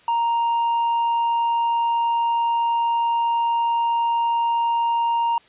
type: tone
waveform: triangle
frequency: 932.3 Hz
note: A#5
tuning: in tune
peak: -16 dBFS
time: 0.08-5.38 s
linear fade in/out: 2 ms
effects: white hiss -53 dBFS RMS until 5.48 s + resampled to 8000 Hz